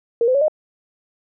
sine tone with pitch steps, 466.2 / 511.3 / 560.9 / 615.2 Hz, A#4 / C5 / C#5 / D#5, 0 / -40 / +20 / -20 cents, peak -13 dBFS, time 0.21-0.482 s, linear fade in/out 2 ms, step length 68 ms, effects none

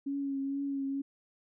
sine tone with vibrato, 276.4 Hz, C#4, 5 cents flat, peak -31 dBFS, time 0.06-1.02 s, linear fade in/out 10 ms, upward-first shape triangle, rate 2.2 Hz, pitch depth 30 cents each way, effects none

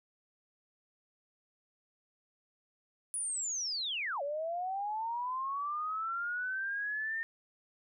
sine linear two-way sweep, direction down then up, 9956 to 554.4 to 1826 Hz, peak -33 dBFS, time 3.14-7.23 s, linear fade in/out 0 ms, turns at 4.22 s, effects none

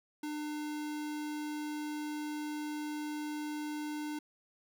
square tone, 300 Hz, D4, 37 cents sharp, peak -37 dBFS, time 0.23-4.19 s, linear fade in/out 5 ms, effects none

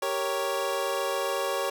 25% pulse chord, G diminished, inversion none, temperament equal, 392 / 466.2 / 554.4 Hz, G4 / Bb4 / Db5, 0 / 0 / 0 cents, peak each -29 / -30 / -25 dBFS, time 0.02-1.7 s, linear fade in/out 5 ms, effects none

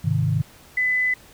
sine chord, Ab major, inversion none, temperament equal, 103.83 / 130.81 / 155.56 Hz, Ab2 / C3 / Eb3, 0 / 0 / 0 cents, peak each -23 / -23 / -22 dBFS, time 0.04-0.42 s, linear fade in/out 10 ms
sine tone, 2006 Hz, B6, 26 cents sharp, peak -18 dBFS, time 0.77-1.14 s, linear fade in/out 5 ms
effects pink hiss -49 dBFS RMS until 1.33 s

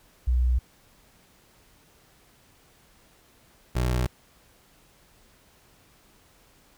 sine / 25% pulse tone pair in turn, 61.74 / 61.74 Hz, B1 / B1, 0 / 0 cents, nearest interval unison, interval 0 cents, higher neither, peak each -19 dBFS, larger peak neither, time 0.27-0.59 / 3.75-4.07 s, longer neither, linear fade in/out 10 ms, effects pink hiss -59 dBFS RMS until 6.77 s

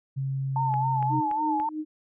sine tone with pitch glide, 135.2 to 132.26 Hz, C#3 to C3, -43 to +19 cents, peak -26 dBFS, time 0.16-1.21 s, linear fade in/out 20 ms, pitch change -38 cents, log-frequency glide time 0.48-0.71 s
sine tone with vibrato, 880 Hz, A5, in tune, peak -24 dBFS, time 0.56-1.69 s, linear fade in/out 2 ms, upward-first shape sine, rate 3.7 Hz, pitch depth 75 cents each way
click train, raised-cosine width 0.5 ms, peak -25 dBFS, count 4, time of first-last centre 0.74-1.6 s, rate 3.49 Hz
sine tone with tremolo, 308.4 Hz, D#4, 15 cents flat, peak -26 dBFS, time 1.09-1.85 s, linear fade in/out 50 ms, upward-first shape sine, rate 3 Hz, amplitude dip 85%
effects none

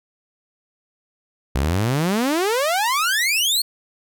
sawtooth exponential sweep, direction up, 61 to 4435 Hz, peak -14 dBFS, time 1.55-3.62 s, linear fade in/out 5 ms, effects none

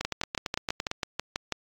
two click trains, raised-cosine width 0.2 ms, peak -11 / -12 dBFS, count 10 / 9, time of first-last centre 0.05-1.523 / 0.01-0.914 s, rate 6.11 / 8.85 Hz, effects AAC 48 kbps

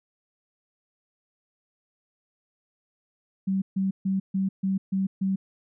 sine tone bursts, 192.2 Hz, G3, 34 cents flat, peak -22 dBFS, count 7, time 3.47-5.36 s, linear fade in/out 10 ms, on 150 ms, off 140 ms, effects none

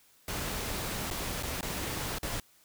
pink noise with dropouts, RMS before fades -35 dBFS, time 0.28-2.4 s, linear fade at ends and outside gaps 2 ms, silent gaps 1.103-1.11 / 1.427-1.432 / 1.61-1.628 / 2.185-2.23 s, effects white hiss -63 dBFS RMS until 2.64 s

